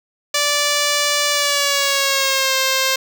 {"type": "tone with pitch glide", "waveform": "5% pulse", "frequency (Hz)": [583, 528.5], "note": ["D5", "C5"], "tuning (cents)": [-13, 17], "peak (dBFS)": -4, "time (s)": [0.34, 2.96], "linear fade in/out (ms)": 5, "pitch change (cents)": -170, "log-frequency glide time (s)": [1.31, 2.55], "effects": []}